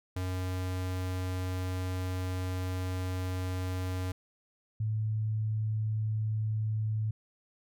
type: tone pair in turn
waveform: square / sine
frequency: 92.1 / 108.61 Hz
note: F#2 / A2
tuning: -7 / -22 cents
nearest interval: minor third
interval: 285 cents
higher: second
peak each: -32 / -28 dBFS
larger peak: second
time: 0.16-4.12 / 4.8-7.11 s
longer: first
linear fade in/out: 5 ms
effects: none